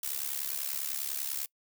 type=noise with amplitude modulation; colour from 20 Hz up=blue; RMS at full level=-31 dBFS; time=0.03-1.46 s; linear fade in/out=5 ms; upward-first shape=sine; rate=70.1 Hz; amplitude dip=85%; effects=noise-tail reverb RT60 0.1 s tail -24 dB re dry